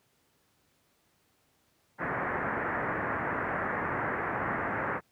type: low-pass noise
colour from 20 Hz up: white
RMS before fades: -32 dBFS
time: 1.98-5.01 s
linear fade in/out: 50 ms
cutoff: 1900 Hz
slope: 48 dB/octave
effects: pink hiss -70 dBFS RMS until 5.11 s + high-pass 80 Hz 12 dB/octave